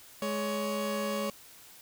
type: tone pair together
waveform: 30% pulse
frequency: 209.8 / 560 Hz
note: G#3 / C#5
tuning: +18 / +18 cents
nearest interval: octave + perfect fourth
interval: 1700 cents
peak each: -31 / -30 dBFS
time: 0.22-1.3 s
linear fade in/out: 2 ms
effects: white hiss -53 dBFS RMS until 1.81 s